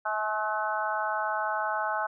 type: harmonic tone with a mistuned harmonic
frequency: 214.8 Hz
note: A3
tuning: 41 cents flat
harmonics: 3 / 4 / 5 / 6 / 7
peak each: -34 / -31 / -35 / -34 / -33 dBFS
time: 0.05-2.07 s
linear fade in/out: 10 ms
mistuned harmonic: 4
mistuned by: -17 cents
effects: none